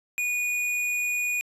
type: tone with hard clipping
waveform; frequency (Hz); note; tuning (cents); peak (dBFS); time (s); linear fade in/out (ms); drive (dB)
triangle; 2458; D#7; -22; -26; 0.18-1.41; 0; 15
effects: resampled to 32000 Hz